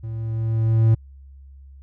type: tone with level ramp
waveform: triangle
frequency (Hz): 112.1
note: A2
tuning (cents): +33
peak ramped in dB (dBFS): -26 to -9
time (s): 0.03-0.95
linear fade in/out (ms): 10
effects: added 68 Hz sine -41 dBFS peak until 1.82 s